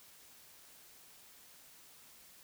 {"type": "silence", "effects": ["white hiss -59 dBFS RMS until 2.43 s"]}